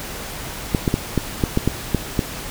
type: clicks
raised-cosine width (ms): 3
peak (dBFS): -3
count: 9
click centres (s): 0.748 / 0.878 / 0.941 / 1.177 / 1.438 / 1.574 / 1.676 / 1.947 / 2.192
effects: pink hiss -31 dBFS RMS until 2.5 s